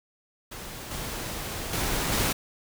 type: noise with level steps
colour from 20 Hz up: pink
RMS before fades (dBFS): -39 / -34 / -28 / -25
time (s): 0.51-2.33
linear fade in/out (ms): 10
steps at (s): 0.91 / 1.73 / 2.12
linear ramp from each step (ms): 2
effects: none